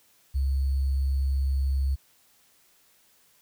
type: tone with sample-and-hold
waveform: sine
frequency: 67.8 Hz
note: C#2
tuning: 38 cents flat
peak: -22 dBFS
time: 0.34-1.96 s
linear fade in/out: 20 ms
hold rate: 4410 Hz
effects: white hiss -62 dBFS RMS until 3.41 s